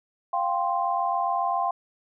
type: chord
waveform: sine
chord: F suspended second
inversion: none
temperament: just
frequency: 698.5 / 785.8 / 1047.7 Hz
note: F5 / G5 / C6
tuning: 0 / +4 / +2 cents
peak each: -27 dBFS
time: 0.33-1.71 s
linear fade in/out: 5 ms
effects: none